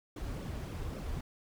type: noise with flanger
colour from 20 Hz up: brown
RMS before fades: -39 dBFS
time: 0.16-1.21 s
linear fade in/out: 5 ms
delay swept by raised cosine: 1 to 6 ms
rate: 3.7 Hz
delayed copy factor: -0.7
effects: none